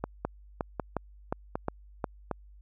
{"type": "two click trains", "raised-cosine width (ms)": 1, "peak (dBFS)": [-16, -15], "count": [4, 6], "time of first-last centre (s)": [[0.04, 2.313], [0.25, 2.042]], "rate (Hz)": [1.32, 2.79], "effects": ["added 50 Hz sine -50 dBFS peak until 2.61 s"]}